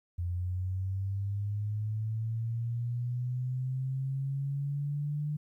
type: linear sweep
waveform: sine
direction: up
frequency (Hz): 86.7 to 150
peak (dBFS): -30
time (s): 0.18-5.37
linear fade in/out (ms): 10
effects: 12-bit